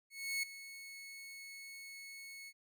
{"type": "tone with ADSR envelope", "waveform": "sawtooth", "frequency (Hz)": 2199, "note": "C#7", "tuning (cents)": -14, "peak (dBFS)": -30, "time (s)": [0.1, 2.53], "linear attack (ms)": 330, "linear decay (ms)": 6, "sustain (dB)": -15, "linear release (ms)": 51, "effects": []}